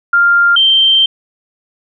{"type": "tone pair in turn", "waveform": "sine", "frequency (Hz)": [1396.9, 3136], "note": ["F6", "G7"], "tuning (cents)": [0, 0], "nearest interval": "octave + major second", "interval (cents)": 1400, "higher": "second", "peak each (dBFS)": -6, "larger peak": "neither", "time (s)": [[0.13, 0.56], [0.56, 1.06]], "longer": "second", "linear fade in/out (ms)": 5, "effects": []}